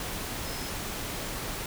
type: tone in noise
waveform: sine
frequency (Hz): 5160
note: E8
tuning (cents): -38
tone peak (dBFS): -44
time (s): 0.45-0.7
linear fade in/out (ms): 2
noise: pink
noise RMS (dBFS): -35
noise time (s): 0-1.66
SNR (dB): -12
effects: none